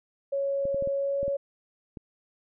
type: tone with pitch glide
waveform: sine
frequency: 554.4 to 558.3 Hz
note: C#5 to C#5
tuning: 0 to +12 cents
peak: -25 dBFS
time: 0.32-1.37 s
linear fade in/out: 10 ms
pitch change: +12 cents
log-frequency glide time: 0.96-1.2 s
type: clicks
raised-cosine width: 3 ms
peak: -26 dBFS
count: 7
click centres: 0.654 / 0.745 / 0.824 / 0.874 / 1.23 / 1.28 / 1.972 s
effects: none